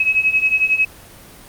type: beating tone pair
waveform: sine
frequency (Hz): 2553 / 2564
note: D#7 / E7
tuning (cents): +44 / -49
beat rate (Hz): 11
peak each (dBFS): -18 / -15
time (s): 0-0.85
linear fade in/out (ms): 5
effects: pink hiss -41 dBFS RMS until 1.48 s + Opus 24 kbps